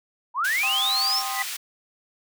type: linear sweep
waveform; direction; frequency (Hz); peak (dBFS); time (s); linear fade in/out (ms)
sine; up; 895 to 5600; -21; 0.34-1.23; 50
type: high-pass noise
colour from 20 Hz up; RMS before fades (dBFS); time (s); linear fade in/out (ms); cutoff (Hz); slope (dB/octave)
pink; -32; 0.44-1.57; 10; 2200; 12
type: chord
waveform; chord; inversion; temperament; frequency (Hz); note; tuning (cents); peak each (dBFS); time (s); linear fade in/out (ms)
sine; C minor; second; equal; 784 / 1046.5 / 1244.5; G5 / C6 / Eb6; 0 / 0 / 0; -31 / -34 / -34; 0.63-1.43; 5
type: tone with exponential growth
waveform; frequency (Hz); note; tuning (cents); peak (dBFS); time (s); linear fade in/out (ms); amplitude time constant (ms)
sine; 1975.5; B6; 0; -21; 1.23-1.42; 1; 40
effects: none